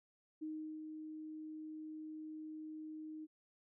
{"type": "tone with ADSR envelope", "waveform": "sine", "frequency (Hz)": 311.1, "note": "D#4", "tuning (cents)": 0, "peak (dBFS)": -40, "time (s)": [0.41, 3.27], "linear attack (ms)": 17, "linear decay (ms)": 380, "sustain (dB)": -5, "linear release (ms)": 33, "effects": []}